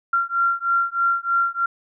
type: beating tone pair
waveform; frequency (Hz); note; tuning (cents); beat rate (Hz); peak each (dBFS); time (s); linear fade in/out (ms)
sine; 1375 / 1378.2; F6 / F6; -27 / -23; 3.2; -21; 0.13-1.66; 5
effects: none